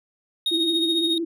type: tone with tremolo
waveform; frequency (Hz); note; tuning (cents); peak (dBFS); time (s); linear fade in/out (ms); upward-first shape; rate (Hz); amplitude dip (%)
triangle; 3729; A#7; 0; -17; 0.46-1.18; 2; triangle; 14; 60
type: tone with vibrato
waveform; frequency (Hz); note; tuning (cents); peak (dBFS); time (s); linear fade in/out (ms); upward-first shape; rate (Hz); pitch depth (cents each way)
sine; 331.5; E4; +10; -23; 0.51-1.25; 10; square; 16; 44
effects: none